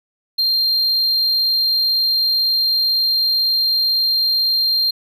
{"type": "tone", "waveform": "triangle", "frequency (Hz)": 4186, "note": "C8", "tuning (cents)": 0, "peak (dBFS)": -13, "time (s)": [0.38, 4.91], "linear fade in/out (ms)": 10, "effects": []}